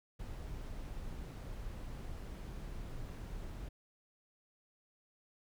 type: noise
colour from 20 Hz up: brown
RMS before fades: -44 dBFS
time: 0.19-3.69 s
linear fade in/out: 10 ms
effects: none